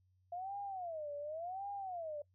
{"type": "tone with vibrato", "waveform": "sine", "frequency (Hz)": 683, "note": "F5", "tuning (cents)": -39, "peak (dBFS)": -40, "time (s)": [0.32, 2.22], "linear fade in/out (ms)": 5, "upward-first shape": "sine", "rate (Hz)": 0.9, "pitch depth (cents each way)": 290, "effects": ["noise-tail reverb RT60 0.1 s tail -21 dB re dry", "added 92 Hz sine -70 dBFS peak until 2.34 s"]}